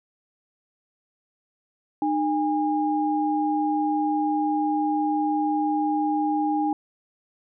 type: tone pair together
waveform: sine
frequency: 304.3 / 815 Hz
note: D#4 / G#5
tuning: -38 / -33 cents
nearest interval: octave + perfect fourth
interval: 1705 cents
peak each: -23 / -24 dBFS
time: 2.02-6.73 s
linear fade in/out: 2 ms
effects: none